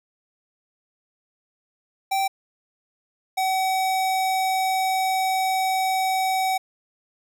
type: tone pair in turn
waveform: square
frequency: 777 / 757.5 Hz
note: G5 / F#5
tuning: -16 / +40 cents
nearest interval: unison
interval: 44 cents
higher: first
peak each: -21 dBFS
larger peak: neither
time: 2.11-2.28 / 3.37-6.58 s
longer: second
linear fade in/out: 10 ms
effects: none